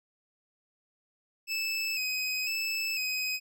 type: tone with vibrato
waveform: 25% pulse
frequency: 2572 Hz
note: E7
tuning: 43 cents flat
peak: -26 dBFS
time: 1.47-3.4 s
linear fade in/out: 50 ms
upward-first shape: square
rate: 1 Hz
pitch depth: 37 cents each way
effects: none